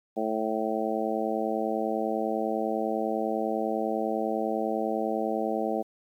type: harmonic tone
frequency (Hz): 110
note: A2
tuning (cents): 0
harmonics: 2 / 3 / 4 / 5 / 6 / 7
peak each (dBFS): -33 / -33 / -33 / -33 / -33 / -33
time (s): 0.16-5.83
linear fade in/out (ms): 20
effects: 10-bit